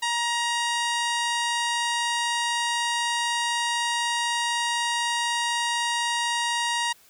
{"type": "harmonic tone with a mistuned harmonic", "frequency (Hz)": 944, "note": "A#5", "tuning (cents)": 22, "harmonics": [1, 2, 3, 4, 5, 6, 7, 8, 9, 10], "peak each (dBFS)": [-27, -29, -32, -32, -37, -38, -39, -40, -38, -41], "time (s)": [0.02, 6.93], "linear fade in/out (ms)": 10, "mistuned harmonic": 9, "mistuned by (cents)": 39, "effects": ["white hiss -56 dBFS RMS until 7.09 s"]}